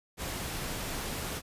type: noise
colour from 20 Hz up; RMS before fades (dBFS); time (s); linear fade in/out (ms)
pink; -36; 0.17-1.42; 50
effects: resampled to 32000 Hz